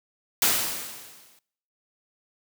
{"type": "noise with exponential decay", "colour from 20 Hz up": "white", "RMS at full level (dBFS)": -19, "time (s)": [0.42, 1.39], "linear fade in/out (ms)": 1, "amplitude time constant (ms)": 210, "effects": ["noise-tail reverb RT60 0.7 s tail -23 dB re dry", "high-pass 100 Hz 12 dB/octave"]}